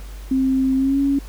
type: tone with pitch glide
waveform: sine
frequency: 264 to 278.1 Hz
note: C4 to C#4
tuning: +16 to +6 cents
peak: -15 dBFS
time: 0.31-1.19 s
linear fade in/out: 5 ms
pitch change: +90 cents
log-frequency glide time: 0.76-1 s
effects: added 49 Hz sine -32 dBFS peak until 1.28 s + pink hiss -45 dBFS RMS until 1.28 s